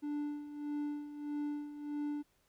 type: tone with tremolo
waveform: triangle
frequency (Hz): 293.7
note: D4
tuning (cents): 0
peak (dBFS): -32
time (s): 0.02-2.23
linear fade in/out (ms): 20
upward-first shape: sine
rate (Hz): 1.6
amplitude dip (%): 70
effects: pink hiss -74 dBFS RMS until 2.48 s